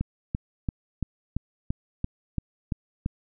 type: click train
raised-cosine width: 5 ms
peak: -14 dBFS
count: 10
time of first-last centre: 0.01-3.061 s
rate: 2.95 Hz
effects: none